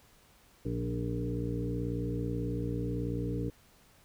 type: harmonic tone with a mistuned harmonic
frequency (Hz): 58.27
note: A#1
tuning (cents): 0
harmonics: 1 / 2 / 3 / 4 / 5 / 7 / 8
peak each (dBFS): -39 / -35 / -39 / -47 / -37 / -42 / -41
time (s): 0.65-3.5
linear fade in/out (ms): 5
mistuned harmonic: 3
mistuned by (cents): +24
effects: pink hiss -62 dBFS RMS until 4.04 s